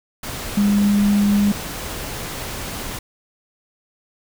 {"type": "tone in noise", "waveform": "sine", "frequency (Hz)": 203.8, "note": "G#3", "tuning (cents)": -32, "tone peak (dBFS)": -13, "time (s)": [0.57, 1.52], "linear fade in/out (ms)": 5, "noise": "pink", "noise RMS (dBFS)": -29, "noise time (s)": [0.23, 2.99], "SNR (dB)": 13, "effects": []}